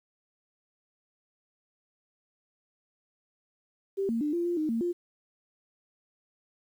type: tone with pitch steps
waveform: sine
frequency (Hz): 391.7 / 229.7 / 297.7 / 344.3 / 348.2 / 309.5 / 228.9 / 350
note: G4 / A#3 / D4 / F4 / F4 / D#4 / A#3 / F4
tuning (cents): -1 / -25 / +24 / -25 / -5 / -9 / -31 / +4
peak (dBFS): -26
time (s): 3.97-4.93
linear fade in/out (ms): 20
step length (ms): 120
effects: 10-bit